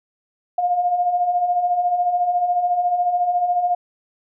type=beating tone pair; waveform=sine; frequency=698.5 / 712.5 Hz; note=F5 / F5; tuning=0 / +34 cents; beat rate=14 Hz; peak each=-25 / -17 dBFS; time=0.58-3.75 s; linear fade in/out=5 ms; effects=none